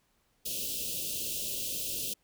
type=band-stop noise; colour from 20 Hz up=white; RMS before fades=-35 dBFS; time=0.45-2.14 s; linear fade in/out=10 ms; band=610 to 2600 Hz; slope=96 dB/octave; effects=pink hiss -72 dBFS RMS until 2.23 s